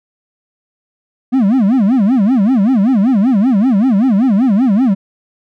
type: tone with vibrato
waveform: triangle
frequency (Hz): 227.6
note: A#3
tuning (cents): -41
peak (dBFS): -6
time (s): 1.32-4.95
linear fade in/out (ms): 20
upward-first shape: sine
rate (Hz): 5.2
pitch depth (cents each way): 300
effects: none